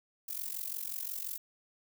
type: noise with amplitude modulation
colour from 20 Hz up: violet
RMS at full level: -35 dBFS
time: 0.28-1.38 s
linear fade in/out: 10 ms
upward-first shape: sine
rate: 45.7 Hz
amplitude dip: 85%
effects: none